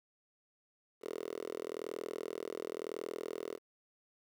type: tone with high-pass filter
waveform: 5% pulse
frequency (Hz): 40.93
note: E1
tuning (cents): -12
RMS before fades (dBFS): -42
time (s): 1.01-3.59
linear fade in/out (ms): 50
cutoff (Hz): 420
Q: 4.1
effects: 11-bit